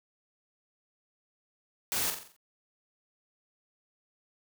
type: noise with echo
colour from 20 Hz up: white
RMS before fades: -31 dBFS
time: 1.92-2.1 s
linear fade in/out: 0 ms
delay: 44 ms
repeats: 6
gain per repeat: -6 dB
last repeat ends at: 2.364 s
effects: none